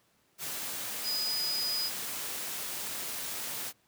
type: tone in noise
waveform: sine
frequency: 4964 Hz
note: D#8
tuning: 5 cents flat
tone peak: -30 dBFS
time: 1.03-1.91 s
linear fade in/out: 50 ms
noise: white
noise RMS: -37 dBFS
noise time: 0.38-3.73 s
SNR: +4 dB
effects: pink hiss -69 dBFS RMS until 3.87 s + high-pass 100 Hz 12 dB/octave